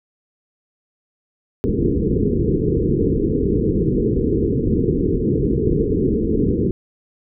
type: low-pass noise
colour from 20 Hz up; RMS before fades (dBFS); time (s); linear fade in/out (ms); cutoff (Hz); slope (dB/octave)
white; -18; 1.64-6.71; 0; 460; 96
effects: none